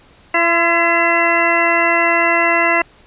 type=harmonic tone with a mistuned harmonic; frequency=337.8 Hz; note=E4; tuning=42 cents sharp; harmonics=1 / 2 / 3 / 4 / 5 / 6 / 8; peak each=-22 / -18 / -19 / -22 / -22 / -16 / -20 dBFS; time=0.34-2.82 s; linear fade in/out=5 ms; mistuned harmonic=3; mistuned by=+22 cents; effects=pink hiss -48 dBFS RMS until 3.06 s + resampled to 8000 Hz